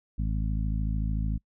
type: harmonic tone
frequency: 53.5 Hz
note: A1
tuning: 48 cents flat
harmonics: 1 / 2 / 3 / 4 / 5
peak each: -27 / -33 / -35 / -37 / -43 dBFS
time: 0.18-1.38 s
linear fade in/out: 10 ms
effects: noise-tail reverb RT60 0.1 s tail -26 dB re dry